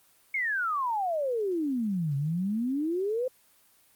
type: exponential two-way sweep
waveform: sine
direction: down then up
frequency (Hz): 2218 to 135.7 to 525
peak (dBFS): -26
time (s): 0.34-3.28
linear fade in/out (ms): 5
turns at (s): 2.16
effects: white hiss -62 dBFS RMS until 3.95 s + Opus 24 kbps